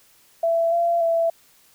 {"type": "tone with pitch steps", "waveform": "sine", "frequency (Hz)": [667, 683, 666], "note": ["E5", "F5", "E5"], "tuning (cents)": [20, -39, 18], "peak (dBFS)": -17, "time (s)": [0.43, 1.3], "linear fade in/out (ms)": 5, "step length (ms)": 290, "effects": ["white hiss -56 dBFS RMS until 1.74 s"]}